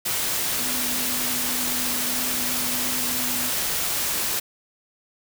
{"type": "tone in noise", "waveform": "sine", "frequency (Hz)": 248.7, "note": "B3", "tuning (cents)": 12, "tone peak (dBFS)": -34, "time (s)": [0.59, 3.5], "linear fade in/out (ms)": 10, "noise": "white", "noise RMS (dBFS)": -25, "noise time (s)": [0.05, 4.4], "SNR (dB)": -12, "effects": []}